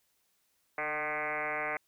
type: tone with frequency modulation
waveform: sine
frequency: 1370 Hz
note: F6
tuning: 34 cents flat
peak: -31 dBFS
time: 0.78-1.77 s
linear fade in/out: 2 ms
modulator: 153 Hz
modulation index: 5.9
effects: white hiss -74 dBFS RMS until 1.87 s